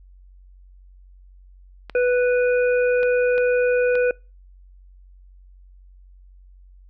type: clicks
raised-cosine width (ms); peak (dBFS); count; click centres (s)
0.3; -18; 4; 1.897 / 3.031 / 3.38 / 3.954
type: harmonic tone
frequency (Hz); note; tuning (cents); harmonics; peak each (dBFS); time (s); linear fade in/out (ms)
493.9; B4; 0; 1 / 3 / 5; -16 / -26 / -30; 1.95-4.11; 2
effects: noise-tail reverb RT60 0.3 s tail -26 dB re dry + added 46 Hz sine -45 dBFS peak until 6.89 s